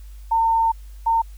sine tone pair in turn, 907 / 910.8 Hz, A#5 / A#5, -48 / -40 cents, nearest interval unison, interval 8 cents, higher second, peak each -15 dBFS, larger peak neither, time 0.31-0.72 / 1.06-1.22 s, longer first, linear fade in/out 10 ms, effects added 50 Hz sine -36 dBFS peak until 1.37 s + white hiss -56 dBFS RMS until 1.37 s

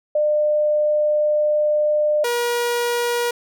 sine / sawtooth tone pair in turn, 601 / 478.7 Hz, D5 / A#4, +40 / +46 cents, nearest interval major third, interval 394 cents, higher first, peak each -15 dBFS, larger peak neither, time 0.15-2.24 / 2.24-3.31 s, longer first, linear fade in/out 5 ms, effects none

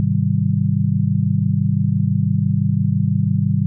sine chord, Ab major seventh, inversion none, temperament just, 103.83 / 129.78 / 155.74 / 194.67 Hz, Ab2 / C3 / Eb3 / G3, 0 / -14 / +2 / -12 cents, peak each -20 dBFS, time 0-3.66 s, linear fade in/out 0 ms, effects none

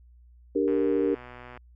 sine chord, G minor, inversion second, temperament equal, 293.7 / 392 / 466.2 Hz, D4 / G4 / Bb4, 0 / 0 / 0 cents, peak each -26 dBFS, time 0.55-1.15 s, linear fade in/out 10 ms
click train, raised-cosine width 0.5 ms, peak -29 dBFS, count 111, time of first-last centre 0.68-1.574 s, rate 123 Hz
effects added 60 Hz sine -51 dBFS peak until 1.75 s

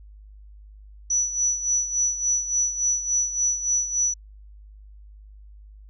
sine tone with tremolo, 5920 Hz, F#8, in tune, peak -18 dBFS, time 1.1-4.14 s, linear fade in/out 5 ms, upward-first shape sine, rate 3.5 Hz, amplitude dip 70%, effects added 51 Hz sine -43 dBFS peak until 5.89 s

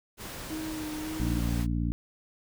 pink noise, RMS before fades -40 dBFS, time 0.17-1.67 s, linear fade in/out 50 ms
triangle tone with vibrato, 311.1 Hz, D#4, in tune, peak -32 dBFS, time 0.5-1.4 s, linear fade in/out 5 ms, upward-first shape sine, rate 1.8 Hz, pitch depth 26 cents each way
harmonic tone, 58.27 Hz, A#1, in tune, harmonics 1 / 2 / 3 / 4 / 5, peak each -29 / -32 / -34 / -35 / -36 dBFS, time 1.2-1.92 s, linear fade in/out 0 ms
effects none

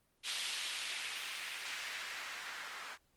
violet noise with low-pass filter sweep, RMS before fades -41 dBFS, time 0.23-2.98 s, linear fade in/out 50 ms, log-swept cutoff 3400 to 1400 Hz, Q 1.4, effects pink hiss -75 dBFS RMS until 3.16 s + Opus 32 kbps

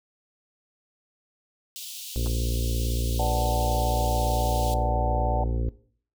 pink high-pass noise, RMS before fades -38 dBFS, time 1.76-4.74 s, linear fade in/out 0 ms, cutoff 2900 Hz, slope 48 dB/octave
harmonic tone, 57.9 Hz, A#1, 11 cents flat, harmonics 1 / 2 / 4 / 5 / 6 / 7 / 8 / 9, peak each -25 / -31 / -37 / -39 / -41 / -42 / -43 / -44 dBFS, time 2.16-5.69 s, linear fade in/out 0 ms
clicks, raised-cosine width 1 ms, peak -25 dBFS, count 2, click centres 2.261 / 2.27 s
sine chord, B minor seventh, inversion none, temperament equal with one note detuned, 493.9 / 587.3 / 750.3 / 880 Hz, B4 / D5 / F#5 / A5, 0 / 0 / +24 / 0 cents, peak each -34 / -30 / -28 / -32 dBFS, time 3.19-5.44 s, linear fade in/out 5 ms
effects noise-tail reverb RT60 0.5 s tail -17 dB re dry

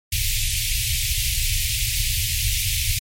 pink band-stop noise, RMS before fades -22 dBFS, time 0.12-2.99 s, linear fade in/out 5 ms, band 120 to 2200 Hz, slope 48 dB/octave, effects MP3 64 kbps

